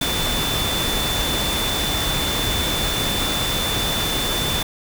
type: tone in noise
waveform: sine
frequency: 3520 Hz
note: A7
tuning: in tune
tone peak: -24 dBFS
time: 0.01-4.63 s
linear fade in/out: 5 ms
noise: pink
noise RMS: -23 dBFS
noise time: 0.01-4.63 s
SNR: -4 dB
effects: none